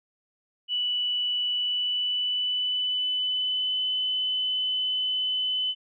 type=tone with pitch glide; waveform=sine; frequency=2960 to 3019 Hz; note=F#7 to F#7; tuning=0 to +34 cents; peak=-24 dBFS; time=0.68-5.75 s; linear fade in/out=50 ms; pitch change=+34 cents; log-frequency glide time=1.53-3.82 s; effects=none